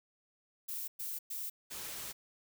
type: noise bursts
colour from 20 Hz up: violet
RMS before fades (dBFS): -40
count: 3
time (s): 0.68-1.5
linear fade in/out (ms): 10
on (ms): 200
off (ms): 110
type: noise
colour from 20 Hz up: white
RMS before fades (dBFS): -43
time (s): 1.7-2.13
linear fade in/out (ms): 20
effects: none